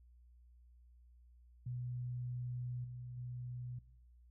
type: tone with level steps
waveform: sine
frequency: 123.47 Hz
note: B2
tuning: in tune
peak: -39 / -45 / -42 dBFS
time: 1.66-3.79 s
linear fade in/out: 5 ms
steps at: 2.84 / 3.17 s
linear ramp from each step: 5 ms
effects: noise-tail reverb RT60 0.8 s tail -20 dB re dry + added 60 Hz sine -60 dBFS peak until 4.3 s